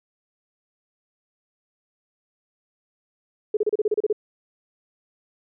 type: tone bursts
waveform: sine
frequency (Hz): 423.5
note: G#4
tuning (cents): +34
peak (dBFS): -17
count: 10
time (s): 3.54-4.128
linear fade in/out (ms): 5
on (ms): 30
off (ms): 32
effects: none